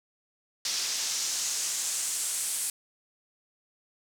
pink noise with band-pass filter sweep, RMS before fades -31 dBFS, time 0.65-2.7 s, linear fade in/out 2 ms, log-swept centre 5300 to 9200 Hz, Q 2.1, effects none

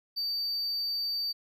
triangle tone, 4614 Hz, D8, 31 cents flat, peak -28 dBFS, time 0.16-1.33 s, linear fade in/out 20 ms, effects none

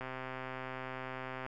click train, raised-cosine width 0.5 ms, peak -26 dBFS, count 190, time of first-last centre 0.01-1.464 s, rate 130 Hz, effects none

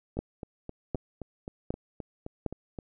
two click trains, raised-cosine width 2 ms, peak -16 / -24 dBFS, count 4 / 11, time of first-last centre 0.19-2.463 / 0.17-2.788 s, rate 1.32 / 3.82 Hz, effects none

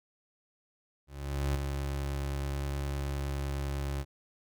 30% pulse tone with ADSR envelope, 69.7 Hz, C#2, 10 cents sharp, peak -24 dBFS, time 1.07-4.05 s, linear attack 480 ms, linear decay 11 ms, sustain -5 dB, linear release 44 ms, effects none

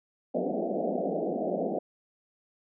white band-pass noise, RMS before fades -30 dBFS, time 0.34-1.79 s, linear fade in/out 10 ms, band 170 to 730 Hz, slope 96 dB/octave, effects none

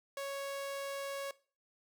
sawtooth tone, 554.4 Hz, C#5, in tune, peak -34 dBFS, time 0.17-1.31 s, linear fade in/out 2 ms, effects noise-tail reverb RT60 0.4 s tail -20 dB re dry

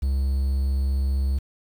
triangle tone with quantisation, 67.6 Hz, C#2, 43 cents flat, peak -18 dBFS, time 0.02-1.39 s, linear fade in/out 10 ms, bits 8, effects none

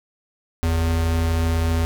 square tone pair together, 50.17 / 82.41 Hz, G1 / E2, +41 / 0 cents, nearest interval major sixth, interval 859 cents, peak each -28 / -19 dBFS, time 0.63-1.85 s, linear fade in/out 0 ms, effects none

